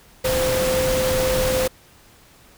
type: tone in noise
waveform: sine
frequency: 516 Hz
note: C5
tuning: 24 cents flat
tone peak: -19 dBFS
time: 0.24-1.68 s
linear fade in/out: 10 ms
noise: pink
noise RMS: -24 dBFS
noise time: 0.24-1.68 s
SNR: +2 dB
effects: pink hiss -51 dBFS RMS until 2.57 s